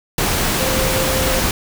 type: tone in noise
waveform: sine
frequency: 523.3 Hz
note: C5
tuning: in tune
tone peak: -21 dBFS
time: 0.6-1.4 s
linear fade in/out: 2 ms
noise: pink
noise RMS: -18 dBFS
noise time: 0.18-1.51 s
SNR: -6 dB
effects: none